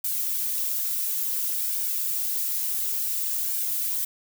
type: noise with flanger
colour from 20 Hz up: violet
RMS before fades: -27 dBFS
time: 0.04-4.05 s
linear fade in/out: 5 ms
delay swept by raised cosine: 1.5 to 5.8 ms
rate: 0.57 Hz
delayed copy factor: -0.7
effects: none